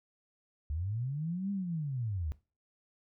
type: linear two-way sweep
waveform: sine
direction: up then down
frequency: 69.3 to 203.1 to 69.3 Hz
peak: -32 dBFS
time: 0.7-2.32 s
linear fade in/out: 0 ms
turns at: 1.51 s
effects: noise-tail reverb RT60 0.3 s tail -18 dB re dry